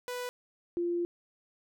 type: tone pair in turn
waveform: sawtooth / sine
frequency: 493.9 / 346.5 Hz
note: B4 / F4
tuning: 0 / -14 cents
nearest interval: tritone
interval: 614 cents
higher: first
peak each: -31 / -28 dBFS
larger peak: second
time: 0.08-0.29 / 0.77-1.05 s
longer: second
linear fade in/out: 0 ms
effects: none